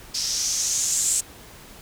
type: noise with low-pass filter sweep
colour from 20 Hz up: violet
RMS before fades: -24 dBFS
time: 0.14-1.21 s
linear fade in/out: 10 ms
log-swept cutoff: 5200 to 7800 Hz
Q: 4.6
effects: pink hiss -45 dBFS RMS until 1.81 s